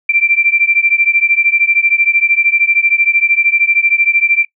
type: beating tone pair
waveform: sine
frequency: 2349 / 2362 Hz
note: D7 / D7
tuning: 0 / +9 cents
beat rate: 13 Hz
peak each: -12 dBFS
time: 0.09-4.45 s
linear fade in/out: 5 ms
effects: noise-tail reverb RT60 0.1 s tail -22 dB re dry